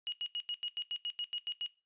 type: tone bursts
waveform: sine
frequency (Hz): 2890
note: F#7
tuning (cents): -41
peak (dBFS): -34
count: 12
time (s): 0.07-1.662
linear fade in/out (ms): 0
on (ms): 52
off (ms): 88
effects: noise-tail reverb RT60 0.3 s tail -18 dB re dry + resampled to 8000 Hz